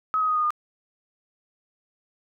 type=tone with pitch steps; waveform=sine; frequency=1275 / 1260.4 / 1245.9 / 1231.6 / 1217.4 Hz; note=D#6 / D#6 / D#6 / D#6 / D#6; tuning=+42 / +22 / +2 / -18 / -38 cents; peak=-20 dBFS; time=0.14-0.505 s; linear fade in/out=0 ms; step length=73 ms; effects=none